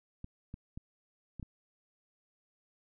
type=clicks; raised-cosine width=5 ms; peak=-30 dBFS; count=5; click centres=0.244 / 0.541 / 0.775 / 1.397 / 1.428 s; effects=none